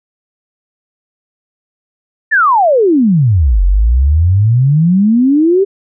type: exponential two-way sweep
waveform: sine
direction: down then up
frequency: 1836 to 43.65 to 403.7 Hz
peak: -6 dBFS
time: 2.31-5.65 s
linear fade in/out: 20 ms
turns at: 3.63 s
effects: none